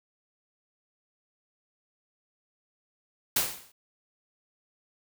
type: noise with exponential decay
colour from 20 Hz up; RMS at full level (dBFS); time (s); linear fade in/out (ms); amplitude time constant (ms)
white; -22; 3.36-3.72; 5; 78
effects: none